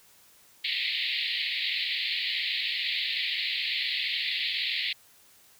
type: band-pass noise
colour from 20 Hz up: white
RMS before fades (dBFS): -30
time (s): 0.64-4.93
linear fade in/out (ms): 5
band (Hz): 1900 to 4400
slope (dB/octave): 96
effects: white hiss -58 dBFS RMS until 5.59 s